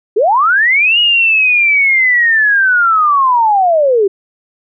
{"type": "linear two-way sweep", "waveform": "sine", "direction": "up then down", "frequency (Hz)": [376.2, 2900, 376.2], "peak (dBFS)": -7, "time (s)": [0.16, 4.08], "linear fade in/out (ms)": 10, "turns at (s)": 0.99, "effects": []}